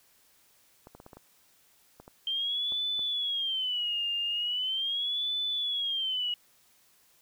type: clicks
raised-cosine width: 1 ms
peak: -33 dBFS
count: 10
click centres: 0.871 / 0.95 / 1.001 / 1.064 / 1.132 / 1.17 / 2 / 2.079 / 2.722 / 2.993 s
type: tone with vibrato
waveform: sine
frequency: 3135 Hz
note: G7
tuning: 1 cent flat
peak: -28 dBFS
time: 2.27-6.34 s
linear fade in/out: 2 ms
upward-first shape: sine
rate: 0.4 Hz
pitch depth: 190 cents each way
effects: white hiss -64 dBFS RMS until 7.21 s